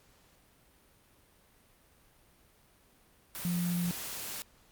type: tone in noise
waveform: sine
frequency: 174.61 Hz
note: F3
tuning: in tune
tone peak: -29 dBFS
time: 3.45-3.91 s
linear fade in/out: 0 ms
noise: white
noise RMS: -40 dBFS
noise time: 3.35-4.42 s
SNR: +8 dB
effects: pink hiss -64 dBFS RMS until 4.71 s + Opus 48 kbps